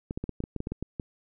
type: clicks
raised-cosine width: 3 ms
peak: -19 dBFS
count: 12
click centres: 0.109 / 0.175 / 0.24 / 0.293 / 0.404 / 0.439 / 0.563 / 0.604 / 0.671 / 0.72 / 0.826 / 0.998 s
effects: none